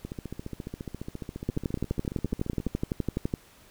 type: two click trains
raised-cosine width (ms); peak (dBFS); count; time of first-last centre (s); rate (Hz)
3; -14 / -22; 23 / 39; 1.49-3.339 / 0.05-2.671; 11.9 / 14.5
effects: pink hiss -56 dBFS RMS until 3.7 s